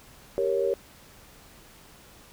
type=chord; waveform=sine; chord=G diminished; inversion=none; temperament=equal; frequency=392 / 466.2 / 554.4 Hz; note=G4 / Bb4 / Db5; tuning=0 / 0 / 0 cents; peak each=-27 dBFS; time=0.38-0.74 s; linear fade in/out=0 ms; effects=pink hiss -52 dBFS RMS until 2.32 s